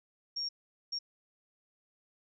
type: tone bursts at uneven times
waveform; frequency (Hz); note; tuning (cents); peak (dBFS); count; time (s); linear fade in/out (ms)
sine; 5550; F8; -12; -33; 2; 0.36-0.49 / 0.92-0.99; 10
effects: none